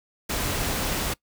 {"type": "noise", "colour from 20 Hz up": "pink", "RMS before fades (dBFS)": -27, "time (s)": [0.29, 1.14], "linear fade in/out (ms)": 10, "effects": ["noise-tail reverb RT60 0.1 s tail -22 dB re dry"]}